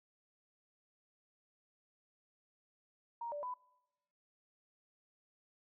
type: tone with pitch steps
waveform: sine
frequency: 937 / 585 / 997 Hz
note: A#5 / D5 / B5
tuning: +9 / -7 / +16 cents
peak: -39 dBFS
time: 3.21-3.54 s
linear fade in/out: 5 ms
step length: 110 ms
effects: noise-tail reverb RT60 1.0 s tail -25 dB re dry